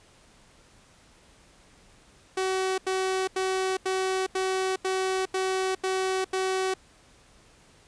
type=tone bursts; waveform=sawtooth; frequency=377.6 Hz; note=F#4; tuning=35 cents sharp; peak=-21 dBFS; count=9; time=2.37-6.74 s; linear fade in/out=5 ms; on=410 ms; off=85 ms; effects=pink hiss -57 dBFS RMS until 7.87 s + resampled to 22050 Hz